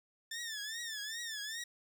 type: tone with vibrato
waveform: 15% pulse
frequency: 1774 Hz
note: A6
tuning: 14 cents sharp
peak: -33 dBFS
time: 0.31-1.64 s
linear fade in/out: 5 ms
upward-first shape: triangle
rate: 2.5 Hz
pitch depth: 140 cents each way
effects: none